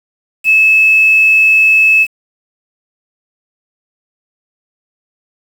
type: tone with quantisation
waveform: sine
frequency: 2600 Hz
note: E7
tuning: 24 cents flat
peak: -5 dBFS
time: 0.44-2.07 s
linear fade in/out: 50 ms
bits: 5
effects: none